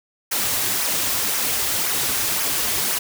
white noise with flanger, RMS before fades -22 dBFS, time 0.31-2.99 s, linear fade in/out 10 ms, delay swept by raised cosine 0.24 to 6.14 ms, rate 1.9 Hz, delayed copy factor -0.5, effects none

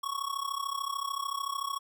square tone with amplitude modulation, 1109 Hz, C#6, in tune, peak -29 dBFS, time 0.03-1.79 s, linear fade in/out 10 ms, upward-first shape sine, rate 33.5 Hz, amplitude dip 85%, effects none

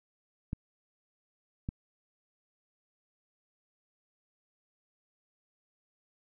clicks, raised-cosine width 5 ms, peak -21 dBFS, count 2, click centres 0.531 / 1.689 s, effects none

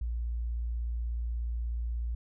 sine tone, 58.27 Hz, A#1, in tune, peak -30 dBFS, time 0.01-2.15 s, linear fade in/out 5 ms, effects none

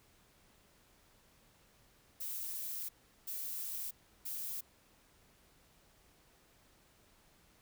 violet noise bursts at uneven times, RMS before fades -41 dBFS, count 3, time 2.2-2.89 / 3.27-3.91 / 4.25-4.61 s, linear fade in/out 10 ms, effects pink hiss -67 dBFS RMS until 7.61 s

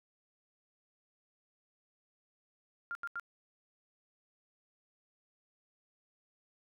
sine tone bursts, 1397 Hz, F6, in tune, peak -36 dBFS, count 3, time 2.91-3.197 s, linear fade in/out 0 ms, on 41 ms, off 82 ms, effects none

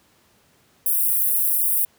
white high-pass noise, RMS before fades -20 dBFS, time 0.86-1.85 s, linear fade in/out 2 ms, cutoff 9800 Hz, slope 48 dB/octave, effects pink hiss -59 dBFS RMS until 1.98 s + high-pass 80 Hz 12 dB/octave

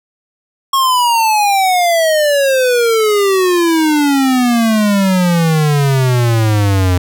square exponential sweep, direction down, 1095 to 88.7 Hz, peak -10 dBFS, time 0.73-6.98 s, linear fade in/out 5 ms, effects none

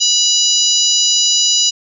harmonic tone with a mistuned harmonic, 987.8 Hz, B5, in tune, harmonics 3 / 4 / 5 / 6 / 7, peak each -17 / -17 / -17 / -17 / -17 dBFS, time 0-1.71 s, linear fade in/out 20 ms, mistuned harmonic 3, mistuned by -30 cents, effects none

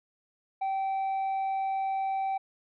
sine tone with tanh clipping, 774 Hz, G5, 22 cents flat, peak -28 dBFS, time 0.61-2.38 s, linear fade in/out 10 ms, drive 3 dB, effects none

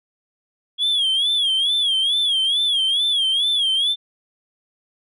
sine tone with vibrato, 3314 Hz, G#7, 4 cents flat, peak -14 dBFS, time 0.78-3.96 s, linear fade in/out 50 ms, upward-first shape sine, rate 2.3 Hz, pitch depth 120 cents each way, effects tanh soft clip ceiling -15 dBFS

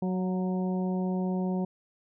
harmonic tone with a mistuned harmonic, 185 Hz, F#3, in tune, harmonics 1 / 2 / 3 / 4 / 5, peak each -27 / -35 / -40 / -41 / -44 dBFS, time 0.02-1.65 s, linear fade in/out 5 ms, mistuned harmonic 4, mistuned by -23 cents, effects none

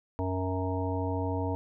harmonic tone, 93 Hz, F#2, 9 cents sharp, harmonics 1 / 3 / 5 / 7 / 9 / 10, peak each -31 / -34 / -36 / -38 / -42 / -38 dBFS, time 0.19-1.55 s, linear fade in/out 0 ms, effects none

